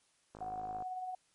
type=click train; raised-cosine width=1 ms; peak=-34 dBFS; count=26; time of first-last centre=0.35-0.823 s; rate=52.8 Hz
type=tone with tremolo; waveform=sine; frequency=740 Hz; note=F#5; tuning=in tune; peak=-36 dBFS; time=0.41-1.15 s; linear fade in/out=5 ms; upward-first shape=sine; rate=18 Hz; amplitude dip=40%
effects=white hiss -72 dBFS RMS until 1.34 s + MP3 48 kbps